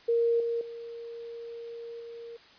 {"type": "tone with level steps", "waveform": "sine", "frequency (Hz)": 466.2, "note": "A#4", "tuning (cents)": 0, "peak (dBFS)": [-22, -27, -38, -40], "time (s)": [0.08, 2.37], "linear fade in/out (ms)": 10, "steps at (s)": [0.4, 0.61, 2], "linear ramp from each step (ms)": 2, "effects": ["white hiss -55 dBFS RMS until 2.58 s", "resampled to 11025 Hz"]}